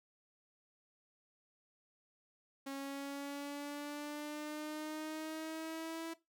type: exponential sweep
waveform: sawtooth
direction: up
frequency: 273.3 to 329.6 Hz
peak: -37 dBFS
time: 2.66-6.14 s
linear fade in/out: 10 ms
effects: noise-tail reverb RT60 0.2 s tail -17 dB re dry